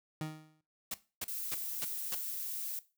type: tone with exponential decay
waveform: 30% pulse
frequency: 155.56 Hz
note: D#3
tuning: in tune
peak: -31 dBFS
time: 0.21-0.61 s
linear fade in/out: 2 ms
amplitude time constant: 86 ms
type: noise bursts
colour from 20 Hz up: white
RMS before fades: -37 dBFS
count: 5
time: 0.91-2.15 s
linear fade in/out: 5 ms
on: 32 ms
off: 270 ms
type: noise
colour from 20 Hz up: violet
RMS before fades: -39 dBFS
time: 1.28-2.79 s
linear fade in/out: 2 ms
effects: noise-tail reverb RT60 0.3 s tail -17 dB re dry